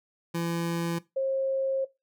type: tone pair in turn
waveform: 25% pulse / sine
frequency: 168.8 / 535.9 Hz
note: E3 / C5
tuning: +41 / +41 cents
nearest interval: octave + minor sixth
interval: 2000 cents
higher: second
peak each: -24 dBFS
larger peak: neither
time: 0.34-0.99 / 1.16-1.85 s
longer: second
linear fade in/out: 10 ms
effects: noise-tail reverb RT60 0.2 s tail -18 dB re dry